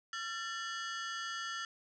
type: ring-modulated tone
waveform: sawtooth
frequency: 1568 Hz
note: G6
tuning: in tune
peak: -31 dBFS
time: 0.13-1.65 s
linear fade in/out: 2 ms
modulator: 205 Hz
effects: resampled to 16000 Hz + 11-bit